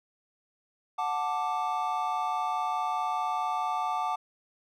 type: chord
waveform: triangle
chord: D major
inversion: first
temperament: equal with one note detuned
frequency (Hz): 735.3 / 880 / 1174.7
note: F#5 / A5 / D6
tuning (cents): -11 / 0 / 0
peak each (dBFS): -30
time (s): 0.98-4.16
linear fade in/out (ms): 10
effects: none